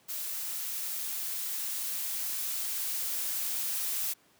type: noise with level ramp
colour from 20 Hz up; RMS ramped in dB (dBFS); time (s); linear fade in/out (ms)
blue; -36 to -32; 0.08-4.14; 20
effects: pink hiss -64 dBFS RMS until 4.39 s + high-pass 150 Hz 12 dB/octave